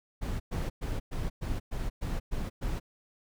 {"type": "noise bursts", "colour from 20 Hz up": "brown", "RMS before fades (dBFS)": -32, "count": 9, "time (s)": [0.21, 2.8], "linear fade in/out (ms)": 20, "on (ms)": 190, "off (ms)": 110, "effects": []}